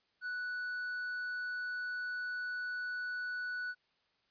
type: tone with tanh clipping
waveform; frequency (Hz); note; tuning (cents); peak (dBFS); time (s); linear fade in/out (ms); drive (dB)
sine; 1480; F#6; 0; -37; 0.21-3.75; 50; 4
effects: white hiss -75 dBFS RMS until 4.3 s + resampled to 11025 Hz